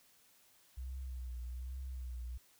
sine tone with vibrato, 62.8 Hz, B1, 30 cents sharp, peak -40 dBFS, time 0.77-2.38 s, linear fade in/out 10 ms, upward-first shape triangle, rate 1.2 Hz, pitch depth 82 cents each way, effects white hiss -67 dBFS RMS until 2.59 s

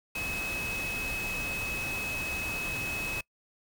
sine tone in noise, 2566 Hz, E7, 47 cents flat, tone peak -33 dBFS, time 0.15-3.21 s, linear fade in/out 5 ms, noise pink, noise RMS -38 dBFS, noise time 0.15-3.21 s, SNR +2 dB, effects noise-tail reverb RT60 0.1 s tail -24 dB re dry

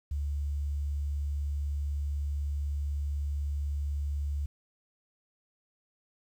sine tone, 72 Hz, D2, 34 cents flat, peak -29 dBFS, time 0.11-4.46 s, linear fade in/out 5 ms, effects 10-bit

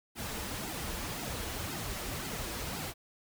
pink noise with flanger, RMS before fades -38 dBFS, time 0.15-2.94 s, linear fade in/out 50 ms, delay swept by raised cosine 1.7 to 7.7 ms, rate 1.9 Hz, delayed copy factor -0.85, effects none

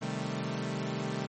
sawtooth chord, A half-diminished seventh, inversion first, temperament equal, 130.81 / 155.56 / 196 / 220 Hz, C3 / Eb3 / G3 / A3, 0 / 0 / 0 / 0 cents, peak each -34 dBFS, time 0.01-1.27 s, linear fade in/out 20 ms, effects MP3 32 kbps

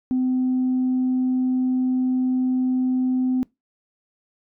sine tone, 255.7 Hz, C4, 40 cents flat, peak -17 dBFS, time 0.11-3.43 s, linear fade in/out 0 ms, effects noise-tail reverb RT60 0.2 s tail -24 dB re dry + tanh soft clip ceiling -15 dBFS

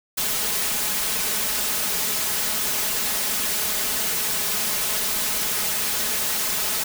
white noise with comb filter, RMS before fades -24 dBFS, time 0.17-6.84 s, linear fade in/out 10 ms, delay 4.7 ms, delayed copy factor +0.6, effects none

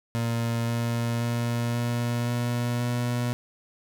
30% pulse tone with pitch steps, 116.54 / 117.49 / 118.44 / 119.4 / 120.37 / 121.35 Hz, A#2 / A#2 / A#2 / A#2 / B2 / B2, 0 / +14 / +28 / +42 / -44 / -30 cents, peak -22 dBFS, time 0.15-3.33 s, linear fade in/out 0 ms, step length 530 ms, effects none

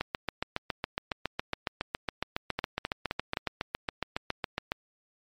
two click trains, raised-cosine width 0.3 ms, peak -13 / -13 dBFS, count 4 / 35, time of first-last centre 2.59-3.371 / 0.01-4.719 s, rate 3.84 / 7.22 Hz, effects MP3 64 kbps

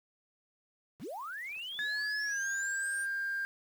sine linear sweep, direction up, 70 to 9100 Hz, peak -38 dBFS, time 0.99-3.07 s, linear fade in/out 50 ms
sine tone with pitch glide, 1700 to 1595.3 Hz, G#6 to G6, +40 to +30 cents, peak -31 dBFS, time 1.79-3.45 s, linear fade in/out 0 ms, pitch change -110 cents, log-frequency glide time 2.24-2.42 s
effects tanh soft clip ceiling -27 dBFS + 9-bit

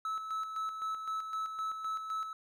triangle tone with tremolo, 1302 Hz, E6, 22 cents flat, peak -31 dBFS, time 0.05-2.33 s, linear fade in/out 2 ms, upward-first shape square, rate 3.9 Hz, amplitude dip 50%, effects none

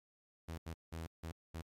sawtooth tone bursts at uneven times, 82.1 Hz, E2, 6 cents flat, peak -38 dBFS, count 5, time 0.48-0.58 / 0.66-0.74 / 0.92-1.07 / 1.23-1.32 / 1.54-1.62 s, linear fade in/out 10 ms, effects MP3 64 kbps

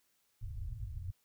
white low-pass noise, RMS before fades -41 dBFS, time 0.41-1.12 s, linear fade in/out 20 ms, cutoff 120 Hz, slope 96 dB/octave, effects white hiss -75 dBFS RMS until 1.24 s

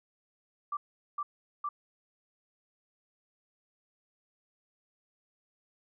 sine tone bursts, 1171 Hz, D6, 5 cents flat, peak -31 dBFS, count 3, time 0.72-1.69 s, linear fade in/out 5 ms, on 50 ms, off 410 ms, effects none

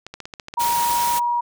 clicks, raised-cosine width 0.2 ms, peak -17 dBFS, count 12, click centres 0.066 / 0.14 / 0.203 / 0.255 / 0.338 / 0.398 / 0.484 / 0.539 / 0.658 / 0.707 / 0.805 / 0.904 s
sine tone with pitch glide, 948 to 956.8 Hz, A#5 to A#5, +29 to +45 cents, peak -18 dBFS, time 0.57-1.41 s, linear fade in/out 10 ms, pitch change +16 cents, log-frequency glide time 0.77-1.2 s
white noise, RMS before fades -26 dBFS, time 0.59-1.2 s, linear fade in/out 20 ms
effects none

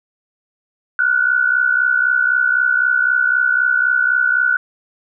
sine tone pair together, 1427.1 / 1491 Hz, F6 / F#6, +37 / +13 cents, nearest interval minor second, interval 76 cents, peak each -17 / -14 dBFS, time 0.99-4.57 s, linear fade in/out 2 ms, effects none

